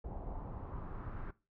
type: noise with low-pass filter sweep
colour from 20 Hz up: brown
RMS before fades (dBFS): -43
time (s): 0.04-1.31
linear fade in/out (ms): 5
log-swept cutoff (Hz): 750 to 1500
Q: 2.7
effects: noise-tail reverb RT60 0.3 s tail -19 dB re dry